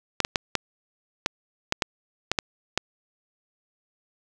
clicks, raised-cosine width 0.2 ms, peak -4 dBFS, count 10, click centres 0.203 / 0.249 / 0.358 / 0.553 / 1.261 / 1.724 / 1.822 / 2.316 / 2.388 / 2.776 s, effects none

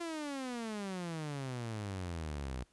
sawtooth exponential sweep, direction down, 346 to 60.6 Hz, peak -34 dBFS, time 0-2.64 s, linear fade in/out 10 ms, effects pink hiss -71 dBFS RMS until 2.72 s + resampled to 24000 Hz

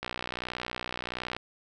click train, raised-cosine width 0.3 ms, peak -17 dBFS, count 83, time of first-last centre 0.03-1.366 s, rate 61.4 Hz, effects none

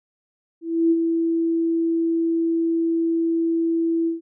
sine tone with ADSR envelope, 331 Hz, E4, 7 cents sharp, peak -13 dBFS, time 0.61-4.21 s, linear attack 300 ms, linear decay 43 ms, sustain -5 dB, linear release 140 ms, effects none

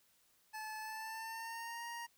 25% pulse tone with pitch glide, 866 to 938.9 Hz, A5 to A#5, -28 to +12 cents, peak -39 dBFS, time 0.53-2.07 s, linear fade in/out 20 ms, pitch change +140 cents, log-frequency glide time 0.79-1.85 s, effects white hiss -72 dBFS RMS until 2.17 s

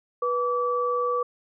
sine tone pair together, 489.7 / 1154 Hz, B4 / D6, -15 / -31 cents, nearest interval octave + minor third, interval 1484 cents, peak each -25 dBFS, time 0.22-1.23 s, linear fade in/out 5 ms, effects none

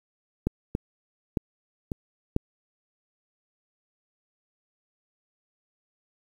clicks, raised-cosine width 3 ms, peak -11 / -13 / -11 / -17 / -9 dBFS, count 5, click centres 0.47 / 0.751 / 1.372 / 1.918 / 2.364 s, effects 8-bit

